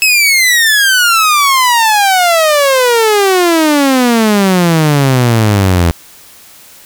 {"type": "exponential sweep", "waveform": "sawtooth", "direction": "down", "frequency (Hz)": [2610, 82.41], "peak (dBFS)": -3, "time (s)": [0.02, 5.91], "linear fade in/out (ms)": 0, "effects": ["white hiss -38 dBFS RMS until 6.85 s"]}